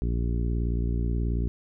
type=harmonic tone; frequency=58.5 Hz; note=A#1; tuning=7 cents sharp; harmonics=1 / 2 / 3 / 4 / 5 / 6 / 7; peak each=-25 / -31 / -35 / -37 / -39 / -41 / -42 dBFS; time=0.02-1.48 s; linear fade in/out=0 ms; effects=none